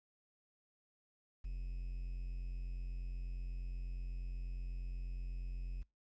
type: tone with quantisation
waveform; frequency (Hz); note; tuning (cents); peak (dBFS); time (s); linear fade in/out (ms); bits
triangle; 44.16; F1; +20; -37; 1.44-5.83; 10; 11
effects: noise-tail reverb RT60 0.2 s tail -24 dB re dry + resampled to 16000 Hz